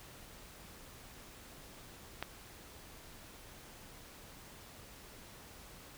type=click; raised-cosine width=0.3 ms; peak=-20 dBFS; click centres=2.226 s; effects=pink hiss -54 dBFS RMS until 5.97 s